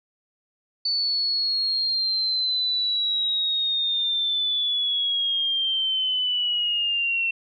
sine linear sweep, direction down, 4497 to 2700 Hz, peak -21 dBFS, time 0.85-7.31 s, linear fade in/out 5 ms, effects none

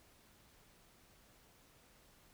silence, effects pink hiss -66 dBFS RMS until 2.33 s

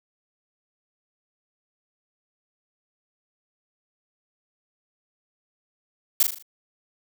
blue noise with echo, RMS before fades -17 dBFS, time 6.2-6.23 s, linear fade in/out 2 ms, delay 39 ms, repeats 5, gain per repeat -6 dB, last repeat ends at 6.425 s, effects none

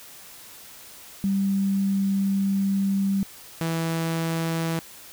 sine / sawtooth tone pair in turn, 196 / 164.22 Hz, G3 / E3, 0 / -6 cents, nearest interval minor third, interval 306 cents, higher first, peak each -20 dBFS, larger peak neither, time 1.24-3.23 / 3.61-4.79 s, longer first, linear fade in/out 0 ms, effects white hiss -45 dBFS RMS until 5.12 s

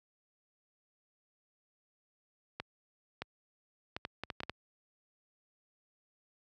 clicks, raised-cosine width 0.3 ms, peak -21 dBFS, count 9, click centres 2.6 / 3.22 / 3.965 / 4.051 / 4.236 / 4.302 / 4.404 / 4.434 / 4.496 s, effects high-pass 60 Hz 12 dB/octave

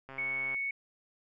click train, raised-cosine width 0.5 ms, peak -31 dBFS, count 62, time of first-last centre 0.09-0.545 s, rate 134 Hz
sine tone, 2217 Hz, C#7, in tune, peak -31 dBFS, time 0.18-0.71 s, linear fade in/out 5 ms
effects none

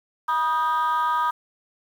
sine tone cluster, 966 / 1239 / 1580 Hz, B5 / D#6 / G6, -39 / -8 / +13 cents, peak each -21 / -21 / -30 dBFS, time 0.28-1.31 s, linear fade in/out 10 ms, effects tanh soft clip ceiling -16 dBFS + 8-bit

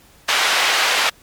white band-pass noise, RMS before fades -17 dBFS, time 0.28-1.1 s, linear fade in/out 10 ms, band 680 to 3300 Hz, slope 12 dB/octave, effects pink hiss -50 dBFS RMS until 1.22 s + MP3 96 kbps

